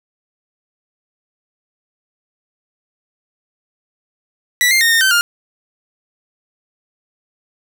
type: tone with pitch steps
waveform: sawtooth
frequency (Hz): 1960 / 2105 / 1843 / 1830 / 1542 / 1409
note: B6 / C7 / A#6 / A#6 / G6 / F6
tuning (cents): -14 / +10 / -20 / -32 / -29 / +15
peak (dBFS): -7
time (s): 4.61-5.21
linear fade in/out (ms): 0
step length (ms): 100
effects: none